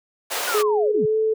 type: high-pass noise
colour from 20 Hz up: pink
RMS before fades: -26 dBFS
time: 0.3-0.63 s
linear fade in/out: 20 ms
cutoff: 470 Hz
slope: 24 dB/octave
type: linear sweep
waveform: sine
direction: down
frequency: 1500 to 118.2 Hz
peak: -24 dBFS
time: 0.47-1.06 s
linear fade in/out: 10 ms
type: tone with pitch glide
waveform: sine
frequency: 422.2 to 438.1 Hz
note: G#4 to A4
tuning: +29 to -7 cents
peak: -17 dBFS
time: 0.54-1.34 s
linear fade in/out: 10 ms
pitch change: +64 cents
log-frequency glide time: 0.94-1.17 s
effects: none